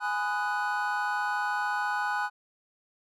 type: chord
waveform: triangle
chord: G# minor seventh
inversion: none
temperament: equal with one note detuned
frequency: 830.6 / 1004.5 / 1244.5 / 1480 Hz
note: G#5 / B5 / D#6 / F#6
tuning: 0 / +29 / 0 / 0 cents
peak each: -29 / -33 / -35 / -29 dBFS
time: 0-2.3 s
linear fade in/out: 50 ms
effects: none